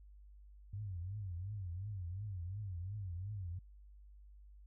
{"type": "tone with vibrato", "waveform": "sine", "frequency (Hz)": 95, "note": "F#2", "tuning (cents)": 46, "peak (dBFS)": -40, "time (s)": [0.73, 3.59], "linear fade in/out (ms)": 5, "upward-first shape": "triangle", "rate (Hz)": 2.8, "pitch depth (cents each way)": 230, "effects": ["added 50 Hz sine -55 dBFS peak until 4.66 s"]}